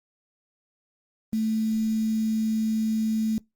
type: tone with quantisation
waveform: sine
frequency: 220 Hz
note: A3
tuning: in tune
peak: -22 dBFS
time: 1.33-3.38 s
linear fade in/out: 0 ms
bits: 7
effects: noise-tail reverb RT60 0.2 s tail -26 dB re dry + Opus 24 kbps